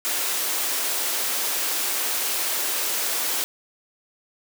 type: high-pass noise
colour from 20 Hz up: white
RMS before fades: -25 dBFS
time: 0.05-3.44 s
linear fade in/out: 0 ms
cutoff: 290 Hz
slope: 24 dB/octave
effects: none